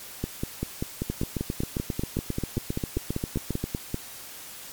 two click trains, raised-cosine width 3 ms, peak -14 / -14 dBFS, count 20 / 20, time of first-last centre 0.24-3.944 / 1.1-3.64 s, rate 5.13 / 7.48 Hz, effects white hiss -42 dBFS RMS until 4.72 s + MP3 96 kbps

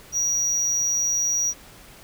triangle tone, 5770 Hz, F#8, 44 cents flat, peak -19 dBFS, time 0.12-1.54 s, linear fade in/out 50 ms, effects pink hiss -47 dBFS RMS until 2.03 s

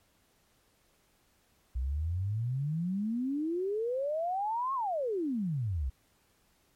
sine exponential two-way sweep, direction up then down, 60.2 to 1105 to 60.2 Hz, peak -29 dBFS, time 1.75-5.9 s, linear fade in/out 10 ms, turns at 4.74 s, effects pink hiss -69 dBFS RMS until 6.75 s + MP3 64 kbps

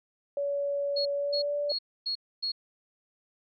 sine tone with pitch glide, 567 to 580.9 Hz, C#5 to D5, +39 to -19 cents, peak -27 dBFS, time 0.37-1.72 s, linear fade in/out 2 ms, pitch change +42 cents, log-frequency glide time 1.13-1.55 s
sine tone bursts, 4316 Hz, C#8, 47 cents flat, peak -28 dBFS, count 5, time 0.96-2.52 s, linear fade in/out 10 ms, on 96 ms, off 270 ms
effects none

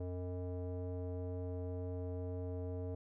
square tone with low-pass filter, 90.2 Hz, F#2, 44 cents flat, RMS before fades -41 dBFS, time 0-2.95 s, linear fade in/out 5 ms, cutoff 540 Hz, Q 3.6, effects none

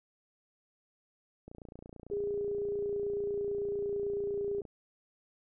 click train, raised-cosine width 2 ms, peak -34 dBFS, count 93, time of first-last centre 1.48-4.652 s, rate 29 Hz
sine tone with pitch glide, 407.2 to 403.7 Hz, G#4 to G#4, -34 to -49 cents, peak -31 dBFS, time 2.11-4.61 s, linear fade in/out 5 ms, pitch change -15 cents, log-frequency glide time 2.52-4.34 s
effects none

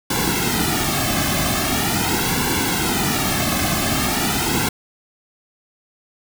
pink noise with flanger, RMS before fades -20 dBFS, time 0.1-4.69 s, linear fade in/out 5 ms, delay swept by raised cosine 1.6 to 2.14 ms, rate 0.42 Hz, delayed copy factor -0.85, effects none

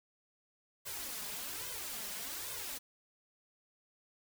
white noise with flanger, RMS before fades -42 dBFS, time 0.85-2.79 s, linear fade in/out 20 ms, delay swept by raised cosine 1.9 to 4.9 ms, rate 1.2 Hz, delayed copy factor +1, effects none

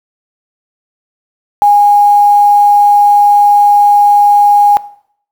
sine tone with quantisation, 821 Hz, G#5, 20 cents flat, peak -3 dBFS, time 1.62-4.77 s, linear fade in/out 0 ms, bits 5, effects noise-tail reverb RT60 0.6 s tail -18 dB re dry

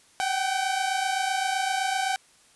sawtooth tone pair together, 756.2 / 784 Hz, F#5 / G5, +38 / 0 cents, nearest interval minor second, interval 62 cents, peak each -23 / -24 dBFS, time 0.2-2.16 s, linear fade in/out 0 ms, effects white hiss -58 dBFS RMS until 2.55 s + resampled to 24000 Hz

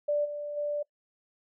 sine tone with level steps, 587.3 Hz, D5, in tune, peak -24 / -33 / -28 dBFS, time 0.08-0.83 s, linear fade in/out 10 ms, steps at 0.24 / 0.56 s, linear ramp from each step 20 ms, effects noise-tail reverb RT60 0.1 s tail -24 dB re dry

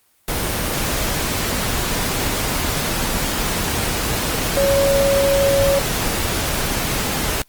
sine tone in noise, 554.4 Hz, C#5, in tune, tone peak -14 dBFS, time 4.57-5.79 s, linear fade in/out 2 ms, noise pink, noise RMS -21 dBFS, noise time 0.28-7.42 s, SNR +4 dB, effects white hiss -59 dBFS RMS until 7.48 s + Opus 24 kbps

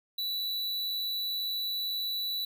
square tone, 3951 Hz, B7, in tune, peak -31 dBFS, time 0.18-2.45 s, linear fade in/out 5 ms, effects none

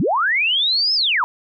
sine linear two-way sweep, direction up then down, 126.9 to 5290 to 878 Hz, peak -15 dBFS, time 0-1.24 s, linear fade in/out 0 ms, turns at 0.94 s, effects none

